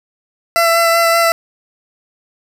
20% pulse tone with vibrato, 671 Hz, E5, 31 cents sharp, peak -5 dBFS, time 0.56-1.32 s, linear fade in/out 0 ms, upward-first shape sine, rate 5.2 Hz, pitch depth 12 cents each way, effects none

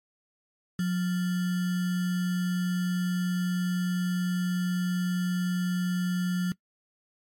sine tone with sample-and-hold, 180 Hz, F#3, 47 cents flat, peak -24 dBFS, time 0.79-6.52 s, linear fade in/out 2 ms, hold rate 1575 Hz, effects noise-tail reverb RT60 0.1 s tail -21 dB re dry + MP3 64 kbps

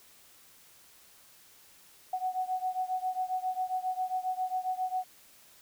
sine beating tone pair, 740 / 747.4 Hz, F#5 / F#5, 0 / +17 cents, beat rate 7.4 Hz, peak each -32 / -34 dBFS, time 2.13-5.04 s, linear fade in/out 5 ms, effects white hiss -58 dBFS RMS until 5.61 s

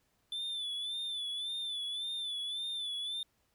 triangle tone with vibrato, 3505 Hz, A7, 7 cents flat, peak -34 dBFS, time 0.32-3.23 s, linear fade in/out 2 ms, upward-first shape sine, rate 1.8 Hz, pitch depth 64 cents each way, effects pink hiss -75 dBFS RMS until 3.54 s

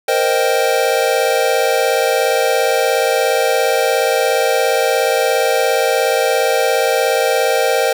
square chord, C minor seventh, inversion third, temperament equal, 466.2 / 523.3 / 622.3 / 784 Hz, Bb4 / C5 / Eb5 / G5, 0 / 0 / 0 / 0 cents, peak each -19 / -18 / -20 / -20 dBFS, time 0.08-7.93 s, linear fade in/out 5 ms, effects none

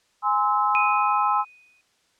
sine chord, Ab augmented, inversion none, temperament just, 830.6 / 1038.3 / 1297.8 Hz, Ab5 / C6 / E6, 0 / -14 / -27 cents, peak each -23 dBFS, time 0.22-1.45 s, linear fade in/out 50 ms
sine tone with exponential decay, 2489 Hz, D#7, in tune, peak -20 dBFS, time 0.75-1.81 s, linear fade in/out 0 ms, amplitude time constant 230 ms
effects white hiss -65 dBFS RMS until 2.19 s + low-pass 7000 Hz 12 dB/octave

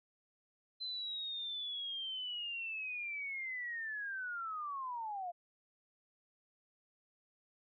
sine linear sweep, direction down, 4079 to 683 Hz, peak -38 dBFS, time 0.8-5.32 s, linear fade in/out 20 ms, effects MP3 32 kbps

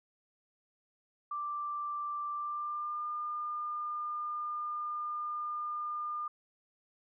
sine tone with pitch glide, 1176 to 1207 Hz, D6 to D6, +2 to +47 cents, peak -34 dBFS, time 1.31-6.28 s, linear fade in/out 5 ms, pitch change +45 cents, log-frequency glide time 2.34-3.05 s, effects none

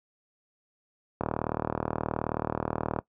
click train, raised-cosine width 1 ms, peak -13 dBFS, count 70, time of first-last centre 1.21-2.988 s, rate 38.8 Hz, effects noise-tail reverb RT60 0.1 s tail -19 dB re dry + high-pass 80 Hz 12 dB/octave

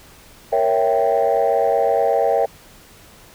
sine chord, A# diminished seventh, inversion none, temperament equal, 466.2 / 554.4 / 659.3 / 784 Hz, A#4 / C#5 / E5 / G5, 0 / 0 / 0 / 0 cents, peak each -19 dBFS, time 0.52-2.46 s, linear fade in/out 10 ms, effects tanh soft clip ceiling -8 dBFS + pink hiss -46 dBFS RMS until 3.34 s

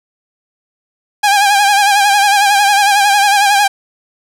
sawtooth tone with vibrato, 810 Hz, G#5, 43 cents flat, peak -4 dBFS, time 1.23-3.68 s, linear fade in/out 10 ms, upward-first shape sine, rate 11 Hz, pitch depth 57 cents each way, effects low-pass 12000 Hz 12 dB/octave + 7-bit

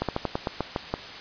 slowing click train, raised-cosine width 1 ms, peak -11 dBFS, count 9, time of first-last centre 0.02-0.94 s, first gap 67 ms, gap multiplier 1.15, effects white hiss -39 dBFS RMS until 1.2 s + resampled to 11025 Hz

